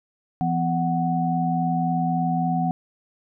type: tone cluster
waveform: sine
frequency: 168.7 / 252.3 / 742 Hz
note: E3 / B3 / F#5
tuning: +40 / +37 / +5 cents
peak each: -23 / -27 / -24 dBFS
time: 0.41-2.71 s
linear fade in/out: 0 ms
effects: none